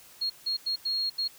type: tone bursts at uneven times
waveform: sine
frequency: 4279 Hz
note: C8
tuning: 38 cents sharp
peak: -26 dBFS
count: 5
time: 0.21-0.3 / 0.46-0.57 / 0.66-0.76 / 0.85-1.1 / 1.18-1.28 s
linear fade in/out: 10 ms
effects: white hiss -53 dBFS RMS until 1.38 s